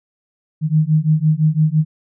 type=beating tone pair; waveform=sine; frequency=152.5 / 158.4 Hz; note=D#3 / D#3; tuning=-34 / +31 cents; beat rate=5.9 Hz; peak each=-15 dBFS; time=0.61-1.85 s; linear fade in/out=50 ms; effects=none